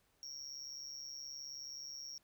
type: tone with amplitude modulation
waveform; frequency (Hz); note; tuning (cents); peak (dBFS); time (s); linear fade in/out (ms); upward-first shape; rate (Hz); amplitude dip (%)
triangle; 5588; F8; 0; -40; 0.23-2.18; 0; sine; 139; 90
effects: pink hiss -75 dBFS RMS until 2.23 s